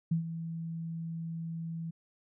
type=tone with ADSR envelope; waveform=sine; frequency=164.81 Hz; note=E3; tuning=in tune; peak=-24 dBFS; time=0.11-1.91 s; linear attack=8 ms; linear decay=110 ms; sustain=-11 dB; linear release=11 ms; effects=none